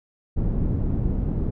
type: low-pass noise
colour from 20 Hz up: pink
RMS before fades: -23 dBFS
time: 0.36-1.51 s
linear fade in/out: 20 ms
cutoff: 250 Hz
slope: 12 dB/octave
effects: none